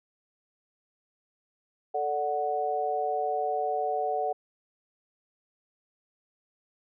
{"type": "chord", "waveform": "sine", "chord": "D major", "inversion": "second", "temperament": "equal", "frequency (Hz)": [440, 587.3, 740], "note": ["A4", "D5", "F#5"], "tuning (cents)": [0, 0, 0], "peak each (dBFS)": [-32, -33, -28], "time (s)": [1.94, 4.33], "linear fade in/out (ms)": 10, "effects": []}